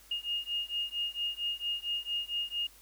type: beating tone pair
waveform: sine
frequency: 2843 / 2847.4 Hz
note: F7 / F7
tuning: +30 / +33 cents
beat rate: 4.4 Hz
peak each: -35 / -35 dBFS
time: 0.11-2.67 s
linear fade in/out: 5 ms
effects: added 50 Hz sine -62 dBFS peak until 2.81 s + white hiss -58 dBFS RMS until 2.81 s